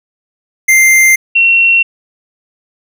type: tone pair in turn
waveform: square / sine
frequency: 2093 / 2725 Hz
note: C7 / F7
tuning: 0 / -43 cents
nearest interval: perfect fourth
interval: 457 cents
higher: second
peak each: -5 dBFS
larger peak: neither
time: 0.68-1.16 / 1.35-1.83 s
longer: neither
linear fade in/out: 10 ms
effects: none